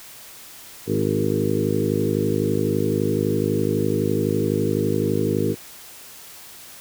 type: harmonic tone with a mistuned harmonic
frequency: 51.91 Hz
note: G#1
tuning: in tune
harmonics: 2 / 3 / 4 / 5 / 6 / 7 / 8 / 9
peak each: -27 / -27 / -27 / -27 / -27 / -27 / -27 / -27 dBFS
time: 0.86-5.56 s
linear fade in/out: 50 ms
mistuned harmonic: 7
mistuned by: +22 cents
effects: white hiss -42 dBFS RMS until 6.8 s